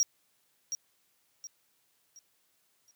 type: tone with echo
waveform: triangle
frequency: 5660 Hz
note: F8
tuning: 22 cents sharp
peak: -21 dBFS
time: 0-0.03 s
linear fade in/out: 0 ms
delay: 720 ms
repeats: 4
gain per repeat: -9 dB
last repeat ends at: 2.91 s
effects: white hiss -72 dBFS RMS until 2.95 s + high-pass 80 Hz 12 dB/octave